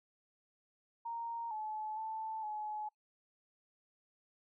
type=tone with pitch steps; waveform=sine; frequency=929 / 861 / 880 / 850 Hz; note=A#5 / A5 / A5 / G#5; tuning=-6 / -38 / 0 / +40 cents; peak=-38 dBFS; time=1.05-2.89 s; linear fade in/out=10 ms; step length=460 ms; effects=noise-tail reverb RT60 0.1 s tail -23 dB re dry